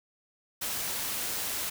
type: noise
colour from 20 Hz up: white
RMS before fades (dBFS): -33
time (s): 0.61-1.7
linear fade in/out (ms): 10
effects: none